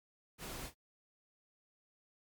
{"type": "noise with echo", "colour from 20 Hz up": "pink", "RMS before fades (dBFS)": -45, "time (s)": [0.38, 0.71], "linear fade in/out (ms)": 50, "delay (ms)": 36, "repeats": 1, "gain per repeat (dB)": -13, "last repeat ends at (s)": 0.746, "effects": ["MP3 96 kbps"]}